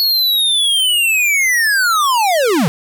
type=linear sweep; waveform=square; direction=down; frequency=4393 to 135 Hz; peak=-12 dBFS; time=0-2.68 s; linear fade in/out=0 ms; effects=none